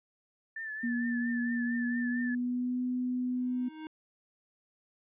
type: tone with vibrato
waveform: sine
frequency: 1760 Hz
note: A6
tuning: in tune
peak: -36 dBFS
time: 0.56-2.35 s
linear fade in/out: 5 ms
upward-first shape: triangle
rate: 4.4 Hz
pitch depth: 54 cents each way
type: tone with pitch glide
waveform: sine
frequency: 238.4 to 250.3 Hz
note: A#3 to B3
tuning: +39 to +23 cents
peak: -29 dBFS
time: 0.83-3.69 s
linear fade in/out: 10 ms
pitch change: +84 cents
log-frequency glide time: 1.73-2.83 s
type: tone with exponential growth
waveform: square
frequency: 312.6 Hz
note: D#4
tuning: 8 cents sharp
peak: -38 dBFS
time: 3.27-3.87 s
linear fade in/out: 1 ms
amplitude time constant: 130 ms
effects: resampled to 8000 Hz